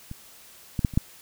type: clicks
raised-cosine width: 5 ms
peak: -23 / -13 / -7 / -24 / -7 dBFS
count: 5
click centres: 0.114 / 0.792 / 0.848 / 0.938 / 0.975 s
effects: white hiss -50 dBFS RMS until 1.21 s